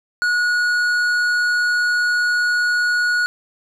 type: tone with tanh clipping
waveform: sine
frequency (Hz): 1455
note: F#6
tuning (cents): -29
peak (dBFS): -17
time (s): 0.22-3.26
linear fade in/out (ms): 0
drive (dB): 10
effects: none